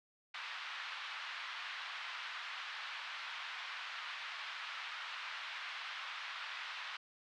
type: band-pass noise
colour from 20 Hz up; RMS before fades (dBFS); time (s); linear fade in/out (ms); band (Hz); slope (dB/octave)
pink; -45; 0.34-6.97; 5; 1100 to 3800; 24
effects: none